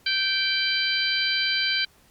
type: harmonic tone with a mistuned harmonic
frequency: 778 Hz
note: G5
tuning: 13 cents flat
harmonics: 2 / 3 / 4 / 5 / 6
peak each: -28 / -28 / -28 / -28 / -28 dBFS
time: 0.06-1.85 s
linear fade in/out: 5 ms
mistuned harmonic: 5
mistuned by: +48 cents
effects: pink hiss -58 dBFS RMS until 2.1 s + Opus 48 kbps